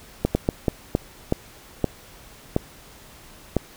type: slowing click train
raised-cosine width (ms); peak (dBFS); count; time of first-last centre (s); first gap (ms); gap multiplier
2; -5; 9; 0.25-3.567; 100; 1.39
effects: pink hiss -47 dBFS RMS until 3.76 s

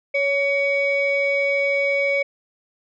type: tone pair together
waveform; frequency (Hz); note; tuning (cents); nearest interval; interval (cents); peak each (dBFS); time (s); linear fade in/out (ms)
sine; 559 / 2253; C#5 / C#7; +14 / +28; 2 octaves; 2414; -19; 0.14-2.23; 10
effects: tanh soft clip ceiling -13 dBFS

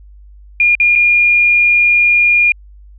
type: tone with dropouts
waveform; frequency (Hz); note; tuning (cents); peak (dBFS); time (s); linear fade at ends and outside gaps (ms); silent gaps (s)
sine; 2420; D#7; -49; -7; 0.6-2.52; 2; 0.752-0.8 / 0.954-0.958
effects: added 50 Hz sine -36 dBFS peak until 2.98 s

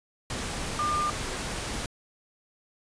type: tone in noise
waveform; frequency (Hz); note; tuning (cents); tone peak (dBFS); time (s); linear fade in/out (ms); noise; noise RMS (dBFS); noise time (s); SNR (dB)
sine; 1200; D6; +37; -25; 0.79-1.1; 2; pink; -33; 0.3-1.86; +5
effects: resampled to 22050 Hz

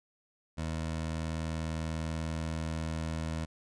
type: tone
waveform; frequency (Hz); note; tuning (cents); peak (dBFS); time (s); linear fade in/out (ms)
20% pulse; 80.3; E2; -45; -28; 0.57-3.46; 20
effects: resampled to 22050 Hz

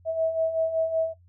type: beating tone pair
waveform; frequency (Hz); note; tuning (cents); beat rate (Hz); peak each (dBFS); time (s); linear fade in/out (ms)
sine; 644 / 649.3; E5 / E5; -41 / -26; 5.3; -30 / -23; 0.05-1.14; 50
effects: noise-tail reverb RT60 0.1 s tail -18 dB re dry + added 88 Hz sine -53 dBFS peak until 1.28 s

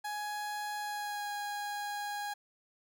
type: tone with pitch glide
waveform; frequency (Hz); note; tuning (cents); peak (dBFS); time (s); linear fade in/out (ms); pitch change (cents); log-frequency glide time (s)
30% pulse; 835 to 822.6; G#5 to G#5; +9 to -17; -33; 0.04-2.34; 10; -26; 0.77-1.31
effects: none

